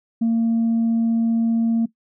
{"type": "tone", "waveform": "sine", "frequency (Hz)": 228.8, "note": "A#3", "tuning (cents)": -32, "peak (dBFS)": -14, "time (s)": [0.21, 1.86], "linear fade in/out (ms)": 10, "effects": ["noise-tail reverb RT60 0.1 s tail -18 dB re dry", "tanh soft clip ceiling -14 dBFS"]}